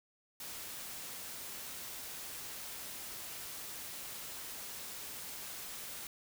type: noise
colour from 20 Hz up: white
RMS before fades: -45 dBFS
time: 0.4-6.07 s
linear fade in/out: 2 ms
effects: none